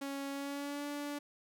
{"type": "tone with pitch glide", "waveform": "sawtooth", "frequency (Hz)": [277.2, 289.5], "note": ["C#4", "D4"], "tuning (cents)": [0, -25], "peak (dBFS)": -34, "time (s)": [0.01, 1.19], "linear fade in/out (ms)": 10, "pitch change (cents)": 75, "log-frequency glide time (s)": [0.3, 0.86], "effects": []}